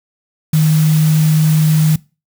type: tone in noise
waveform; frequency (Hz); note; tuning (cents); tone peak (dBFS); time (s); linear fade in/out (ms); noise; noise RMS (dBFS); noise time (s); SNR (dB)
sine; 155.56; D#3; 0; -8; 0.53-1.96; 5; white; -26; 0.53-1.96; +15
effects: noise-tail reverb RT60 0.3 s tail -22 dB re dry